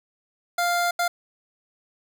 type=tone bursts at uneven times; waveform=25% pulse; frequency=698.5 Hz; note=F5; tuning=in tune; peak=-17 dBFS; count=2; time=0.58-0.91 / 0.99-1.08 s; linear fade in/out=5 ms; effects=none